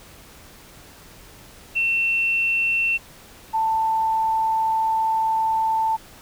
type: tone pair in turn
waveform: sine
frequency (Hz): 2700 / 887.6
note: E7 / A5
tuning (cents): +41 / +15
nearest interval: octave + perfect fifth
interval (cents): 1926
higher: first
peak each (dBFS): -18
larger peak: neither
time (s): 1.75-2.98 / 3.53-5.97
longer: second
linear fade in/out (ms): 20
effects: pink hiss -46 dBFS RMS until 6.21 s